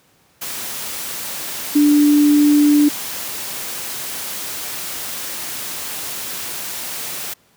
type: tone in noise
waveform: sine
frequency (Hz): 293.7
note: D4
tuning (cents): 0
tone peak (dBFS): -9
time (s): 1.75-2.89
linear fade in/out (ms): 10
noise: white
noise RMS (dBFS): -27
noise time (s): 0.41-7.34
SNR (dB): +15
effects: pink hiss -56 dBFS RMS until 7.56 s + high-pass 100 Hz 12 dB/octave